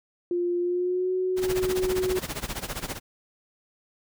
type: tone with pitch glide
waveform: sine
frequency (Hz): 350.8 to 370.2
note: F4 to F#4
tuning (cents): +8 to +1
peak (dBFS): -23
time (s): 0.31-2.19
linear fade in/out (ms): 2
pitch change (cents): +93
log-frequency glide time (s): 0.6-1.12
type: noise with tremolo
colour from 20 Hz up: pink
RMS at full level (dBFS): -30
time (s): 1.36-3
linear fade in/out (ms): 50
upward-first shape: sine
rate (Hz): 15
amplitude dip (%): 85
effects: none